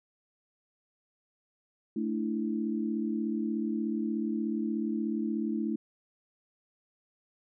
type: chord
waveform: sine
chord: A suspended fourth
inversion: none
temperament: just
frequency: 220 / 293.3 / 330 Hz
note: A3 / D4 / E4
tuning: 0 / -2 / +2 cents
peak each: -31 / -35 / -34 dBFS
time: 1.96-5.76 s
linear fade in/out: 5 ms
effects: none